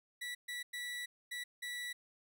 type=tone bursts at uneven times; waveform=30% pulse; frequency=1952 Hz; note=B6; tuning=21 cents flat; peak=-37 dBFS; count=5; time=0.21-0.35 / 0.48-0.63 / 0.73-1.06 / 1.31-1.44 / 1.62-1.93 s; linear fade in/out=10 ms; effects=none